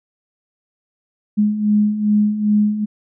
sine beating tone pair, 207.7 / 210.2 Hz, G#3 / G#3, 0 / +21 cents, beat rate 2.5 Hz, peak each -20 / -14 dBFS, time 1.37-2.86 s, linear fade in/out 20 ms, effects none

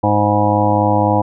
harmonic tone with a mistuned harmonic, 103.83 Hz, G#2, in tune, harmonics 1 / 2 / 3 / 5 / 6 / 7 / 8 / 9, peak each -18 / -21 / -19 / -19 / -23 / -20 / -18 / -20 dBFS, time 0.03-1.22 s, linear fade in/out 10 ms, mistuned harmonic 9, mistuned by +65 cents, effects none

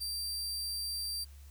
sawtooth tone, 4699 Hz, D8, in tune, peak -32 dBFS, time 0-1.25 s, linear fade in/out 20 ms, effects added 70 Hz sine -49 dBFS peak until 1.5 s + white hiss -63 dBFS RMS until 1.5 s

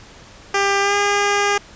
10% pulse tone with pitch glide, 397.8 to 406.2 Hz, G4 to G#4, +25 to -38 cents, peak -7 dBFS, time 0.54-1.58 s, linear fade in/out 5 ms, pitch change +37 cents, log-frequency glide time 0.81-0.95 s, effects pink hiss -43 dBFS RMS until 1.75 s + resampled to 16000 Hz

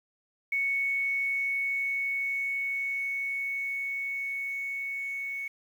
sine tone with level ramp, 2217 Hz, C#7, in tune, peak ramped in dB -25 to -32 dBFS, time 0.52-5.48 s, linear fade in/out 5 ms, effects 9-bit

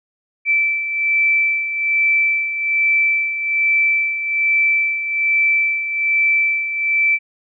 sine beating tone pair, 2325 / 2326.2 Hz, D7 / D7, -18 / -17 cents, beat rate 1.2 Hz, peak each -22 / -15 dBFS, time 0.45-7.19 s, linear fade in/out 50 ms, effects none

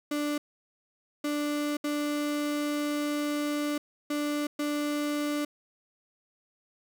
35% pulse tone bursts at uneven times, 294.1 Hz, D4, 3 cents sharp, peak -26 dBFS, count 5, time 0.11-0.38 / 1.24-1.77 / 1.84-3.78 / 4.1-4.47 / 4.59-5.45 s, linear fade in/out 5 ms, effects none

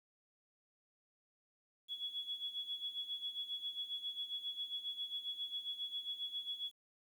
sine tone with tremolo, 3371 Hz, G#7, 25 cents sharp, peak -37 dBFS, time 1.88-6.72 s, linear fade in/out 50 ms, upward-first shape sine, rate 7.4 Hz, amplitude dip 75%, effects 11-bit

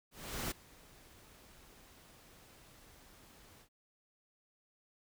pink noise with ADSR envelope, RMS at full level -37 dBFS, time 0.11-3.69 s, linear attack 400 ms, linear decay 13 ms, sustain -23 dB, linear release 82 ms, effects none

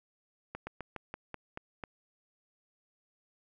slowing click train, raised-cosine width 0.5 ms, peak -24 dBFS, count 8, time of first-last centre 0.55-1.838 s, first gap 120 ms, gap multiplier 1.14, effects none

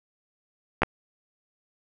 clicks, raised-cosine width 0.5 ms, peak -6 dBFS, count 2, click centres 0.82 / 0.833 s, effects none

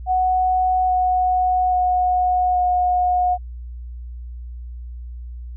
sine tone with pitch steps, 740 / 734.5 / 729 / 723.5 Hz, F#5 / F#5 / F#5 / F#5, 0 / -13 / -26 / -39 cents, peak -15 dBFS, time 0.06-3.38 s, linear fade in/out 50 ms, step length 830 ms, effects added 60 Hz sine -30 dBFS peak until 5.56 s

